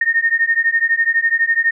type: beating tone pair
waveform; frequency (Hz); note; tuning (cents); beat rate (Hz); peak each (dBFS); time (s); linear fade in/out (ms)
sine; 1832 / 1844; A#6 / A#6; -31 / -19; 12; -16; 0.01-1.71; 5
effects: none